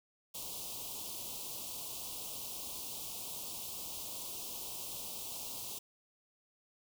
white band-stop noise, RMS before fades -43 dBFS, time 0.34-5.79 s, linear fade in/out 10 ms, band 1100 to 2700 Hz, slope 48 dB/octave, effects none

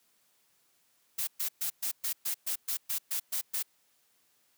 blue noise bursts, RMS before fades -32 dBFS, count 12, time 1.18-3.628 s, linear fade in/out 10 ms, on 94 ms, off 120 ms, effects white hiss -70 dBFS RMS until 4.57 s + high-pass 100 Hz 12 dB/octave

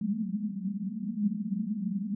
pink band-pass noise, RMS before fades -32 dBFS, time 0.01-2.15 s, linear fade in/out 5 ms, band 190 to 220 Hz, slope 96 dB/octave, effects none

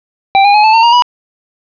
square tone with pitch steps, 784 / 813.1 / 843.2 / 874.4 / 906.8 / 940.5 / 975.3 Hz, G5 / G#5 / G#5 / A5 / A#5 / A#5 / B5, 0 / -37 / +26 / -11 / -48 / +15 / -22 cents, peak -5 dBFS, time 0.35-1.022 s, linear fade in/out 0 ms, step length 96 ms, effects resampled to 11025 Hz + 7-bit

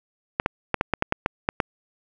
clicks, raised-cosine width 0.5 ms, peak -5 dBFS, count 10, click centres 0.399 / 0.461 / 0.743 / 0.811 / 0.937 / 1.024 / 1.124 / 1.261 / 1.489 / 1.602 s, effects none

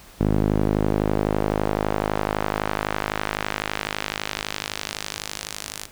sawtooth tone with band-pass filter sweep, 51.91 Hz, G#1, in tune, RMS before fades -25 dBFS, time 0.2-5.86 s, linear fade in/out 10 ms, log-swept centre 240 to 8400 Hz, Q 0.8, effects pink hiss -47 dBFS RMS until 5.91 s

